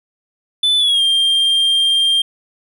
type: tone with pitch glide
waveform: triangle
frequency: 3500 to 3191 Hz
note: A7 to G7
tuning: -10 to +30 cents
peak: -10 dBFS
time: 0.63-2.22 s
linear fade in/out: 5 ms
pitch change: -160 cents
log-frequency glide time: 0.78-1.02 s
effects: none